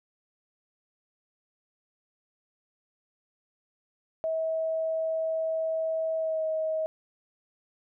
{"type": "tone with pitch glide", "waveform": "sine", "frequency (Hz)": [644, 633.7], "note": ["E5", "D#5"], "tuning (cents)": [-41, 32], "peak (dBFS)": -26, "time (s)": [4.24, 6.86], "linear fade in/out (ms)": 0, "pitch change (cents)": -27, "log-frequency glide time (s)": [6.17, 6.44], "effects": []}